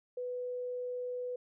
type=tone; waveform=sine; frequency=495.8 Hz; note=B4; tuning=7 cents sharp; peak=-35 dBFS; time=0.17-1.36 s; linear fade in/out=5 ms; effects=none